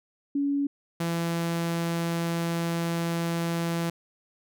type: tone pair in turn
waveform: sine / sawtooth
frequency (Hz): 282.5 / 168.31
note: C#4 / E3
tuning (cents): +33 / +36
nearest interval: major sixth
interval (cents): 897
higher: first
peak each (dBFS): -23 / -22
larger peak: second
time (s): 0.35-0.67 / 1-3.9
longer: second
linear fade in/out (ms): 5
effects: none